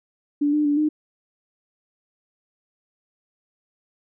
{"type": "tone with pitch steps", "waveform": "sine", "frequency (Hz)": [290.5, 299.6, 290.6, 304.4], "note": ["D4", "D4", "D4", "D#4"], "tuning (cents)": [-19, 35, -18, -38], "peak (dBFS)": -17, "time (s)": [0.41, 0.89], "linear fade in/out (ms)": 10, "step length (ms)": 120, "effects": []}